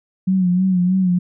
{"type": "tone with vibrato", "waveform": "sine", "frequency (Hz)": 183.6, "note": "F#3", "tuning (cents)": -13, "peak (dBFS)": -13, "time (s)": [0.27, 1.19], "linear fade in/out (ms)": 10, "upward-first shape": "sine", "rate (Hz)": 3.2, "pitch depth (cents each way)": 60, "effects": []}